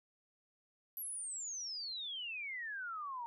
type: exponential sweep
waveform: sine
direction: down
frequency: 11990 to 917 Hz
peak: -40 dBFS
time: 0.97-3.26 s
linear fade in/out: 0 ms
effects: none